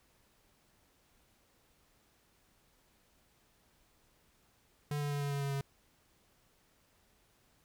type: tone with pitch steps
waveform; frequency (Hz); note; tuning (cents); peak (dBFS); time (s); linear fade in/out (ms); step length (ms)
square; 146.4 / 145.05 / 143.72 / 142.4 / 141.09 / 139.79 / 138.5; D3 / D3 / D3 / C#3 / C#3 / C#3 / C#3; -5 / -21 / -37 / +47 / +31 / +15 / -1; -34; 4.91-5.61; 2; 100
effects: pink hiss -70 dBFS RMS until 7.64 s

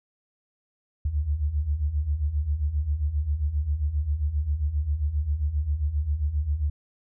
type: beating tone pair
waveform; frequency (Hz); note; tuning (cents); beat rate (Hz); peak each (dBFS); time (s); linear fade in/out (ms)
sine; 69.1 / 76.6; C#2 / D#2; -5 / -27; 7.5; -29 / -24; 1.05-6.7; 5
effects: none

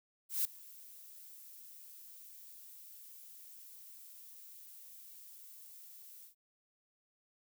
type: noise with ADSR envelope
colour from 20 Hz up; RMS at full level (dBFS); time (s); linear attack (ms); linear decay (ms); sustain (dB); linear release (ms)
violet; -31; 0.29-6.35; 160; 3; -23; 110
effects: none

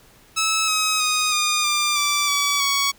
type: tone with pitch steps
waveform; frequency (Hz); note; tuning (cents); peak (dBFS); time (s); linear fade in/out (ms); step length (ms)
10% pulse; 1300 / 1272.5 / 1245.6 / 1219.3 / 1193.5 / 1168.2 / 1143.5 / 1119.4; E6 / D#6 / D#6 / D#6 / D6 / D6 / D6 / C#6; -24 / +39 / +2 / -35 / +28 / -10 / -47 / +17; -10; 0.36-2.92; 20; 320
effects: pink hiss -52 dBFS RMS until 2.98 s

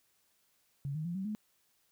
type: tone with pitch steps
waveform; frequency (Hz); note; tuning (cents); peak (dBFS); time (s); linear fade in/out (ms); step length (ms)
sine; 140.2 / 155.56 / 172.61 / 191.52 / 212.5; C#3 / D#3 / F3 / G3 / G#3; +20 / 0 / -20 / -40 / +40; -34; 0.85-1.35; 0; 100
effects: white hiss -73 dBFS RMS until 1.91 s

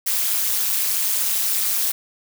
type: noise with amplitude modulation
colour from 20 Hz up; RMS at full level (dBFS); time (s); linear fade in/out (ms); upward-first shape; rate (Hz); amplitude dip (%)
blue; -17; 0.06-1.92; 10; sine; 205; 95
effects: none

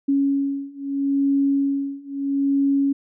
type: beating tone pair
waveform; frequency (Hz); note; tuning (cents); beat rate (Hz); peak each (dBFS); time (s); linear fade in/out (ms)
sine; 277.2 / 277.97; C#4 / C#4; 0 / +5; 0.77; -22 / -21; 0.08-2.93; 10
effects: none

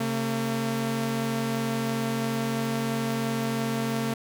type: tone pair together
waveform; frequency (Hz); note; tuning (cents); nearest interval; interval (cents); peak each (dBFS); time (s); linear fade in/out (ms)
sawtooth; 134.8 / 226.6; C#3 / A#3; -48 / -49; major sixth; 899; -27 / -23; 0-4.14; 5
effects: none

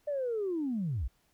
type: linear sweep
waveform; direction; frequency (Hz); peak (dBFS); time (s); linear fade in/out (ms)
sine; down; 600 to 46.25; -29; 0.07-1.08; 10
effects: tanh soft clip ceiling -25 dBFS + pink hiss -71 dBFS RMS until 1.33 s

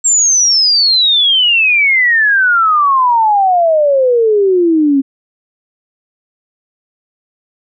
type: exponential sweep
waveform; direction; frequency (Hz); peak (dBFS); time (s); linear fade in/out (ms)
sine; down; 7550 to 267.1; -7; 0.04-5.02; 20
effects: none

